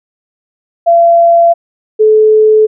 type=tone pair in turn; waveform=sine; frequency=680 / 432 Hz; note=F5 / A4; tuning=-46 / -32 cents; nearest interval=minor sixth; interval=786 cents; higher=first; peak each=-3 dBFS; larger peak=neither; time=0.86-1.54 / 1.99-2.67 s; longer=neither; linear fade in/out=20 ms; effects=none